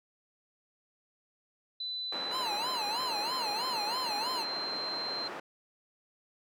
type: tone with pitch glide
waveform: sine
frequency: 4000 to 4132 Hz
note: B7 to C8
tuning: +21 to -22 cents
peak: -34 dBFS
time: 1.8-5.28 s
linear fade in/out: 5 ms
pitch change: +57 cents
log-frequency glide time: 2.11-3.48 s
type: band-pass noise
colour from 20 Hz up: white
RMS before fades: -41 dBFS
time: 2.12-5.4 s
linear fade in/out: 5 ms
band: 290 to 1200 Hz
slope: 12 dB/octave
type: tone with vibrato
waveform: square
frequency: 921 Hz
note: A#5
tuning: 21 cents flat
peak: -35 dBFS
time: 2.3-4.46 s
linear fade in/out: 50 ms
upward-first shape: sine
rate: 3.1 Hz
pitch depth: 210 cents each way
effects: none